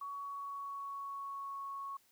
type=tone with pitch glide; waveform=sine; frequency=1123 to 1105.6 Hz; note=C#6 to C#6; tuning=+22 to -5 cents; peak=-40 dBFS; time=0.01-1.97 s; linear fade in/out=5 ms; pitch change=-27 cents; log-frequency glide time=0.18-1.61 s; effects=white hiss -70 dBFS RMS until 2.11 s